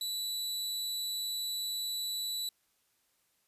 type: tone with amplitude modulation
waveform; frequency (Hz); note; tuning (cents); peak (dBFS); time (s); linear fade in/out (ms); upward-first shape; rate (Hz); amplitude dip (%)
sawtooth; 3951; B7; 0; -29; 0.01-2.49; 2; sine; 248; 30
effects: white hiss -74 dBFS RMS until 3.47 s + resampled to 32000 Hz

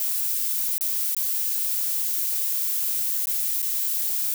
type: noise with dropouts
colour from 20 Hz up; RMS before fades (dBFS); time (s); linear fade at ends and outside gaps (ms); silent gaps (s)
violet; -25; 0-4.34; 1; 0.781-0.809 / 1.148-1.166 / 3.257-3.271 / 3.619-3.626
effects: none

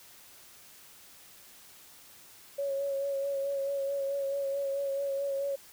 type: tone with vibrato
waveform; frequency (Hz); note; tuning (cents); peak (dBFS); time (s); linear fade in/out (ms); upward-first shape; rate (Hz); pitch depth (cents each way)
sine; 554.4; C#5; 0; -29; 2.58-5.56; 10; sine; 4.6; 25
effects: white hiss -54 dBFS RMS until 5.72 s

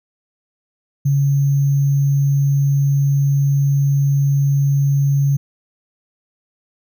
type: tone with sample-and-hold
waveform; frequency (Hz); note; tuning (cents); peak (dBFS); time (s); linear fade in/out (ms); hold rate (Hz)
sine; 140; C#3; +18; -12; 1.05-5.37; 10; 6300
effects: none

